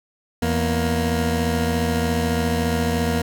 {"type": "tone pair together", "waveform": "20% pulse", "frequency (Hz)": [83.2, 235.3], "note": ["E2", "A#3"], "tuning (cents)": [17, 16], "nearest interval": "octave + tritone", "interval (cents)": 1799, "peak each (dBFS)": -17, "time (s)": [0.42, 3.22], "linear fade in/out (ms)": 5, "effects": []}